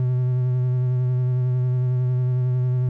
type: tone with vibrato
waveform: triangle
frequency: 126 Hz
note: B2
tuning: 35 cents sharp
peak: -16 dBFS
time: 0-2.89 s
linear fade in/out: 2 ms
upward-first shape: sine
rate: 11 Hz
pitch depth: 20 cents each way
effects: none